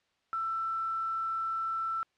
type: tone with quantisation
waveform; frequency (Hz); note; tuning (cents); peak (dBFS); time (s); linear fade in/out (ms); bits
sine; 1333; E6; +19; -30; 0.33-2.03; 0; 8
effects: white hiss -74 dBFS RMS until 2.17 s + low-pass 4000 Hz 12 dB/octave

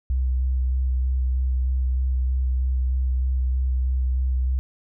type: tone with vibrato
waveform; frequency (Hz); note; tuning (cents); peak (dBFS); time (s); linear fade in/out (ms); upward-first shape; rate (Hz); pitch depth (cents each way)
sine; 64; C2; -38; -19; 0.1-4.59; 0; square; 3.2; 12
effects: none

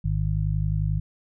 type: harmonic tone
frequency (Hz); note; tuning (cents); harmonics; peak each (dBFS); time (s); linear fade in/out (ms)
51.3; G#1; -21; 1 / 2 / 3; -26 / -26 / -26; 0.04-1; 10
effects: none

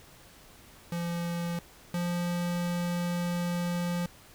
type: tone pair in turn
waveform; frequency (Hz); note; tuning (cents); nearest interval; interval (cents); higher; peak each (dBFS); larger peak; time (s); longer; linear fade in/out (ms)
square; 171.5 / 174.6; F3 / F3; -31 / 0; unison; 31; second; -31 / -29; second; 0.92-1.59 / 1.94-4.06; second; 2
effects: pink hiss -54 dBFS RMS until 4.34 s

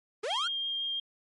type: linear sweep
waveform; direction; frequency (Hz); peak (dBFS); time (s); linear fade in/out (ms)
45% pulse; up; 379.4 to 1500; -31; 0.23-0.48; 10
type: tone with vibrato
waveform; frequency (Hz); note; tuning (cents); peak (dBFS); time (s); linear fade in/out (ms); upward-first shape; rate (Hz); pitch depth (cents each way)
sine; 3213; G7; +42; -30; 0.3-1; 5; triangle; 6; 10
effects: low-pass 8000 Hz 12 dB/octave + MP3 48 kbps

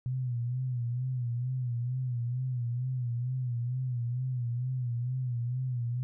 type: tone with vibrato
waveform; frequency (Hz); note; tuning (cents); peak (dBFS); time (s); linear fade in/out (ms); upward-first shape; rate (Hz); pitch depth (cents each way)
sine; 123.9; B2; +6; -29; 0.06-6.03; 0; sine; 2.2; 80
effects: none

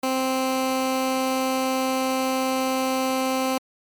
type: tone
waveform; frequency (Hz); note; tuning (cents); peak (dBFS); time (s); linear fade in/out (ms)
15% pulse; 261.6; C4; 0; -15; 0.03-3.58; 5
effects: MP3 96 kbps

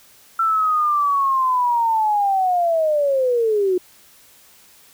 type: linear sweep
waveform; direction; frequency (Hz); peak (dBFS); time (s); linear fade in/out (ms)
sine; down; 1345 to 355.9; -15; 0.39-3.78; 5
effects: white hiss -50 dBFS RMS until 4.93 s

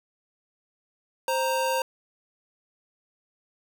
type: tone pair together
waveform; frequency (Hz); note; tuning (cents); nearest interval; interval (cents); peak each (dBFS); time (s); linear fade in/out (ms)
square; 524 / 932.3; C5 / A#5; +2 / 0; minor seventh; 998; -27; 1.28-1.82; 2
effects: none

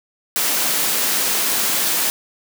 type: high-pass noise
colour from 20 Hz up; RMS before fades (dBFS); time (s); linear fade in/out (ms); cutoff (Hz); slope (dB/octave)
white; -19; 0.36-2.1; 0; 170; 24
effects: none

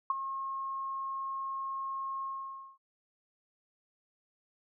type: tone with ADSR envelope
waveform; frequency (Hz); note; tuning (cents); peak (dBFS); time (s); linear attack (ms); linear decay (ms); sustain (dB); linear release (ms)
sine; 1079; C#6; -47; -23; 0.1-2.78; 3; 19; -11; 550
effects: none

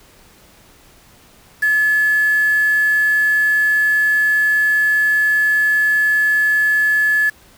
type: tone with quantisation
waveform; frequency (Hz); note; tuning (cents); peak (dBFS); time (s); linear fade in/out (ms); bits
sine; 1715; A6; -45; -12; 1.62-7.3; 10; 5
effects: pink hiss -48 dBFS RMS until 7.57 s

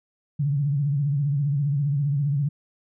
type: tone with vibrato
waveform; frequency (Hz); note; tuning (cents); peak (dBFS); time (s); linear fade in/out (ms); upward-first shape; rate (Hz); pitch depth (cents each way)
sine; 142.6; C#3; +49; -20; 0.39-2.49; 10; triangle; 15; 120
effects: none

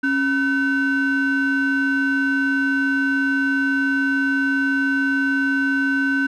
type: ring-modulated tone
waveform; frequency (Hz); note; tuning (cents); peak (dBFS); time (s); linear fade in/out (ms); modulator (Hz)
triangle; 622.3; D#5; 0; -12; 0.03-6.27; 10; 897
effects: none

